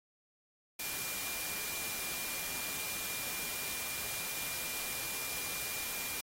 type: tone in noise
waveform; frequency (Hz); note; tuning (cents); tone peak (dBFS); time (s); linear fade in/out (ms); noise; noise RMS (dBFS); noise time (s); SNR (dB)
sine; 2400; D7; +37; -45; 0.79-6.21; 5; white; -39; 0.79-6.21; -9
effects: AAC 48 kbps